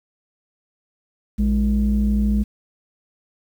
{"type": "tone pair together", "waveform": "sine", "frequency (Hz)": [58.37, 207.7], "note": ["A#1", "G#3"], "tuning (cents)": [3, 0], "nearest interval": "octave + minor seventh", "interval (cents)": 2197, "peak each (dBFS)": -17, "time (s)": [1.38, 2.44], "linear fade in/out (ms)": 20, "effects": ["tanh soft clip ceiling -11 dBFS", "8-bit"]}